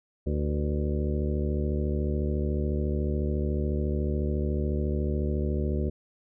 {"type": "harmonic tone with a mistuned harmonic", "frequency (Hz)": 74, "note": "D2", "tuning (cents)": 14, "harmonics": [1, 2, 3, 4, 5, 6, 7, 8], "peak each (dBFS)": [-27, -33, -33, -39, -34, -43, -39, -42], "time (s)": [0.26, 5.9], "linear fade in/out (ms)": 10, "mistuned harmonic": 7, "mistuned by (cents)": -75, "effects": []}